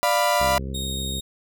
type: chord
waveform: 35% pulse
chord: B diminished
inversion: first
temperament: equal with one note detuned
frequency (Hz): 592.1 / 698.5 / 987.8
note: D5 / F5 / B5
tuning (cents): +14 / 0 / 0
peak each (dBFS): -21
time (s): 0.03-0.58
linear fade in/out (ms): 0
type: harmonic tone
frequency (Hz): 66.4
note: C2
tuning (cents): +26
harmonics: 1 / 2 / 3 / 4 / 5 / 6 / 7 / 8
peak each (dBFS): -30 / -34 / -35 / -41 / -45 / -41 / -46 / -46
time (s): 0.4-1.2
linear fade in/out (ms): 5
type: tone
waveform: sawtooth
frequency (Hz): 3727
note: A#7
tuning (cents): -1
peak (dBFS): -26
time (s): 0.74-1.21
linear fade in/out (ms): 10
effects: none